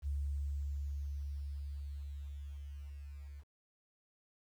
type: tone with level ramp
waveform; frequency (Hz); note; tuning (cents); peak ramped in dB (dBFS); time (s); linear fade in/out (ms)
sine; 71; C#2; +42; -33 to -46; 0.02-3.44; 50
effects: 11-bit